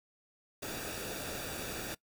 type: noise with comb filter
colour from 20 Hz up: pink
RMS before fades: -40 dBFS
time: 0.62-1.95 s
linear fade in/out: 10 ms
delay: 0.96 ms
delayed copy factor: -0.6
effects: noise-tail reverb RT60 0.1 s tail -21 dB re dry